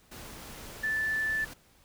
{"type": "tone in noise", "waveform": "sine", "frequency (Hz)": 1755, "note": "A6", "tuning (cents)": -5, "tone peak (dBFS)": -27, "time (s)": [0.83, 1.45], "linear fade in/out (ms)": 10, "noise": "pink", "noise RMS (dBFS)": -45, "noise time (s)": [0.11, 1.54], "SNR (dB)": 15, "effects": ["pink hiss -62 dBFS RMS until 1.84 s"]}